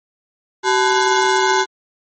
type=ring-modulated tone; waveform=25% pulse; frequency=627 Hz; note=D#5; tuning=13 cents sharp; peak=-6 dBFS; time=0.63-1.66 s; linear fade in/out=50 ms; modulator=247 Hz; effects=MP3 32 kbps